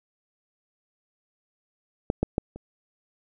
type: clicks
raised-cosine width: 2 ms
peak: -9 / -9 / -9 / -26 dBFS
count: 4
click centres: 2.101 / 2.23 / 2.381 / 2.56 s
effects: none